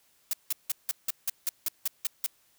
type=noise bursts; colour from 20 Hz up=blue; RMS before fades=-28 dBFS; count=11; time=0.31-2.263 s; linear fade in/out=2 ms; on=23 ms; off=170 ms; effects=white hiss -66 dBFS RMS until 2.58 s